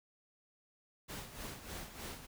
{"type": "noise with tremolo", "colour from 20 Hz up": "pink", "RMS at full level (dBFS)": -44, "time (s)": [1.08, 2.27], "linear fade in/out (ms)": 20, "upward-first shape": "sine", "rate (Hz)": 3.3, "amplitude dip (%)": 65, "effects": []}